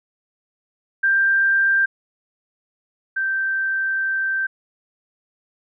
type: tone pair in turn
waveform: sine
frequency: 1582 / 1562 Hz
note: G6 / G6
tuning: +15 / -7 cents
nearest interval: unison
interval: 22 cents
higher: first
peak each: -14 / -19 dBFS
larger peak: first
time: 1.03-1.86 / 3.16-4.47 s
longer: second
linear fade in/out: 10 ms
effects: none